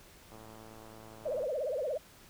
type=click train; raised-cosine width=1 ms; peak=-38 dBFS; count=124; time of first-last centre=0.32-1.438 s; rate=110 Hz
type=tone with vibrato; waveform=sine; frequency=556 Hz; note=C#5; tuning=5 cents sharp; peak=-31 dBFS; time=1.25-1.98 s; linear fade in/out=10 ms; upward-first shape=triangle; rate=17 Hz; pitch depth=270 cents each way
effects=pink hiss -57 dBFS RMS until 2.29 s